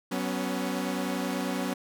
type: chord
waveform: sawtooth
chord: F# suspended fourth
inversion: none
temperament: equal with one note detuned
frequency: 187.58 / 246.9 / 277.2 Hz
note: F#3 / B3 / C#4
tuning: +24 / 0 / 0 cents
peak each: -29 dBFS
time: 0.11-1.74 s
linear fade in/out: 10 ms
effects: none